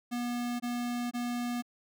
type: tone bursts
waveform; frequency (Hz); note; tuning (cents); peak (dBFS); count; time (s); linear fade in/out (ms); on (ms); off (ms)
square; 241.8; B3; -36; -32; 3; 0.11-1.624; 20; 490; 22
effects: none